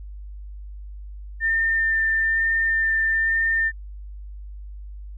sine tone with vibrato, 1800 Hz, A6, 39 cents sharp, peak -18 dBFS, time 1.4-3.72 s, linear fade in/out 50 ms, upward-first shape sine, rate 1.1 Hz, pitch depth 10 cents each way, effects added 50 Hz sine -34 dBFS peak until 5.17 s

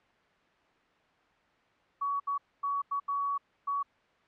sine tone bursts at uneven times, 1127 Hz, C#6, 28 cents sharp, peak -28 dBFS, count 6, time 2.01-2.2 / 2.27-2.38 / 2.63-2.82 / 2.91-3 / 3.08-3.38 / 3.67-3.83 s, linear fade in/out 10 ms, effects white hiss -65 dBFS RMS until 4.27 s + low-pass 2000 Hz 12 dB/octave

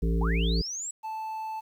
harmonic tone, 56 Hz, A1, 31 cents sharp, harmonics 1 / 3 / 5 / 7 / 8, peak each -24 / -29 / -37 / -37 / -37 dBFS, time 0.02-0.62 s, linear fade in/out 10 ms
sine linear sweep, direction up, 746 to 7902 Hz, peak -32 dBFS, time 0.21-0.91 s, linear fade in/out 5 ms
triangle tone, 878 Hz, A5, 4 cents flat, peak -30 dBFS, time 1.03-1.61 s, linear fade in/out 20 ms
effects 10-bit

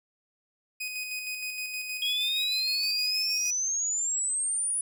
sawtooth tone with tremolo, 2500 Hz, D#7, 8 cents sharp, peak -28 dBFS, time 0.8-3.51 s, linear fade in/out 10 ms, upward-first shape square, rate 6.4 Hz, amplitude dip 35%
sine exponential sweep, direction up, 3269 to 9910 Hz, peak -26 dBFS, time 2.02-4.81 s, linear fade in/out 2 ms
effects none

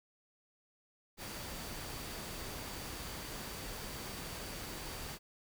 sine tone in noise, 4615 Hz, D8, 31 cents flat, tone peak -55 dBFS, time 1.17-5.19 s, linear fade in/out 50 ms, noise pink, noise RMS -44 dBFS, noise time 1.17-5.19 s, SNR -14 dB, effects none

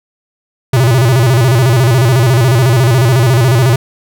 square tone with vibrato, 123.7 Hz, B2, 3 cents sharp, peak -7 dBFS, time 0.73-3.76 s, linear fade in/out 5 ms, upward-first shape square, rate 14 Hz, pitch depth 130 cents each way, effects none

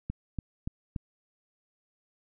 click train, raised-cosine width 5 ms, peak -20 dBFS, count 4, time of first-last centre 0.1-0.962 s, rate 3.48 Hz, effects none

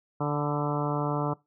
harmonic tone with a mistuned harmonic, 146.83 Hz, D3, in tune, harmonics 1 / 2 / 3 / 4 / 5 / 6 / 7 / 8 / 9, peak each -29 / -32 / -34 / -35 / -36 / -37 / -37 / -38 / -39 dBFS, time 0.2-1.34 s, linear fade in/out 10 ms, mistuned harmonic 7, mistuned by -32 cents, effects noise-tail reverb RT60 0.2 s tail -21 dB re dry

